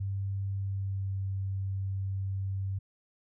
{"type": "tone with pitch glide", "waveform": "sine", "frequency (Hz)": [98, 96.76], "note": ["G2", "G2"], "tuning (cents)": [0, -22], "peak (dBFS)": -30, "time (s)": [0, 2.79], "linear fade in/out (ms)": 10, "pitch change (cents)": -22, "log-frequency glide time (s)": [0.56, 1.17], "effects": []}